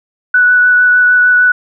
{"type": "tone with vibrato", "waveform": "sine", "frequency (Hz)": 1480, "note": "F#6", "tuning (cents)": 0, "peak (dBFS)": -5, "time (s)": [0.34, 1.52], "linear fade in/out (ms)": 5, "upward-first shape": "triangle", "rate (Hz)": 6.6, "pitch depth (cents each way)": 14, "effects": []}